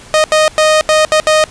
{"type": "tone bursts at uneven times", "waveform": "sawtooth", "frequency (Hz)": 620, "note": "D#5", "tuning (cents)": -6, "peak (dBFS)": -3, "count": 6, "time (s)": [[0.14, 0.24], [0.32, 0.48], [0.58, 0.81], [0.89, 1.05], [1.12, 1.2], [1.27, 1.44]], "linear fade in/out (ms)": 0, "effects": ["pink hiss -36 dBFS RMS until 1.5 s", "resampled to 22050 Hz"]}